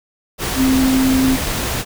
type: tone in noise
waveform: sine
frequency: 262.5 Hz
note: C4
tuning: 6 cents sharp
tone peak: -12 dBFS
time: 0.55-1.38 s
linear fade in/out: 50 ms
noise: pink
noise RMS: -21 dBFS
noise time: 0.38-1.85 s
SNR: +6 dB
effects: none